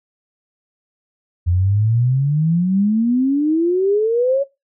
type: exponential sweep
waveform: sine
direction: up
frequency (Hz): 85 to 563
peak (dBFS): -13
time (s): 1.46-4.44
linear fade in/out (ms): 20
effects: noise-tail reverb RT60 0.2 s tail -18 dB re dry